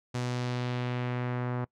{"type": "tone with low-pass filter sweep", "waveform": "sawtooth", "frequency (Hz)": 123.6, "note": "B2", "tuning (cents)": 2, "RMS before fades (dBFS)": -32, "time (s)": [0.14, 1.65], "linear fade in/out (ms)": 10, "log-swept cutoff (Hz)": [7200, 1300], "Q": 1.2, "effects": ["noise-tail reverb RT60 0.1 s tail -23 dB re dry"]}